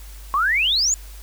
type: exponential sweep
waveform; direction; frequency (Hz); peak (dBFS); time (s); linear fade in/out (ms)
sine; up; 1062 to 7220; -16; 0.34-0.94; 0
effects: added 50 Hz sine -36 dBFS peak until 1.22 s + white hiss -46 dBFS RMS until 1.22 s